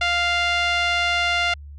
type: tone with low-pass filter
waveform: 5% pulse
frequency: 698 Hz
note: F5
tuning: 1 cent flat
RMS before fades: -21 dBFS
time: 0.01-1.54 s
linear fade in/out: 5 ms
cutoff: 2600 Hz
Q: 1.2
effects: added 72 Hz sine -36 dBFS peak until 1.78 s

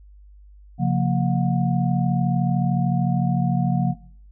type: tone cluster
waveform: sine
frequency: 135.6 / 175.3 / 229 / 723 Hz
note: C#3 / F3 / A#3 / F#5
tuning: -38 / +7 / -31 / -40 cents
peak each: -21 / -21 / -25 / -29 dBFS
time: 0.78-3.95 s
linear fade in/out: 50 ms
effects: noise-tail reverb RT60 0.6 s tail -20 dB re dry + added 50 Hz sine -44 dBFS peak until 4.31 s

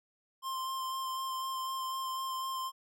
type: tone with vibrato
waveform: square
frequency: 1052 Hz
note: C6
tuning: 9 cents sharp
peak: -35 dBFS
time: 0.42-2.72 s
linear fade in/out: 50 ms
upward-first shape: sine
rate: 4 Hz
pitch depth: 13 cents each way
effects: none

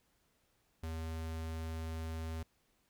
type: tone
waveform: square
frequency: 80.8 Hz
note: E2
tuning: 34 cents flat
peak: -39 dBFS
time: 0.83-2.43 s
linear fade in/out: 5 ms
effects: pink hiss -75 dBFS RMS until 2.89 s

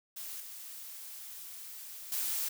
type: noise with level steps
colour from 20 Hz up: blue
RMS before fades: -42 / -46 / -34 dBFS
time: 0.16-2.49 s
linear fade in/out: 10 ms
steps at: 0.4 / 2.12 s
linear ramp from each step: 2 ms
effects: none

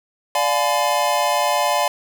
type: chord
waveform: square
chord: D diminished seventh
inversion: none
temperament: just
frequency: 587.3 / 704.8 / 845.8 / 1014.9 Hz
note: D5 / F5 / Ab5 / Cb6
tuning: 0 / +16 / +31 / +47 cents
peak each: -23 dBFS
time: 0.35-1.88 s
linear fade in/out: 2 ms
effects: none

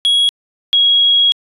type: tone pair in turn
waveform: triangle / sine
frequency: 3322 / 3309 Hz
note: G#7 / G#7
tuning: 0 / -7 cents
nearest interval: unison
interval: 7 cents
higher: first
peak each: -8 dBFS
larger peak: neither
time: 0.05-0.29 / 0.73-1.32 s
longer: second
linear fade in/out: 0 ms
effects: resampled to 24000 Hz

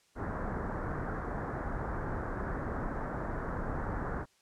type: low-pass noise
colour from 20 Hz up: pink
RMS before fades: -36 dBFS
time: 0.15-4.26 s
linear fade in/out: 50 ms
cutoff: 1700 Hz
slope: 48 dB/octave
effects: white hiss -68 dBFS RMS until 4.41 s + low-pass 8000 Hz 12 dB/octave

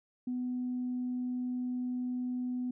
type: tone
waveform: sine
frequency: 249.4 Hz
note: B3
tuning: 17 cents sharp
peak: -31 dBFS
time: 0.27-2.71 s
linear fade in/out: 5 ms
effects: tanh soft clip ceiling -27 dBFS

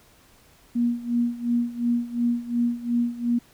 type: tone with tremolo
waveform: sine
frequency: 238.4 Hz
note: A#3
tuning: 39 cents sharp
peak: -18 dBFS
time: 0.75-3.39 s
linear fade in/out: 10 ms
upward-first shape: sine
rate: 2.8 Hz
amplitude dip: 85%
effects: pink hiss -56 dBFS RMS until 3.53 s

